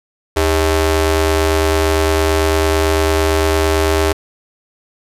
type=ring-modulated tone; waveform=sawtooth; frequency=237.1 Hz; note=A#3; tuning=30 cents sharp; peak=-5 dBFS; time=0.36-4.13 s; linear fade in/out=10 ms; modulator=163 Hz; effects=resampled to 32000 Hz